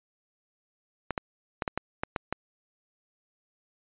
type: clicks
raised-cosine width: 0.5 ms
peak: -13 dBFS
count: 8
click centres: 1.107 / 1.178 / 1.622 / 1.678 / 1.776 / 2.035 / 2.162 / 2.326 s
effects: resampled to 8000 Hz